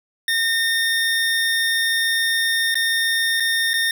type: tone with dropouts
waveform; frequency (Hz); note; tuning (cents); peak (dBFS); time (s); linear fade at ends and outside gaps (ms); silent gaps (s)
25% pulse; 1827; A#6; -35; -14; 0.28-3.91; 2; 2.744-2.754 / 3.4-3.404 / 3.734-3.739
effects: none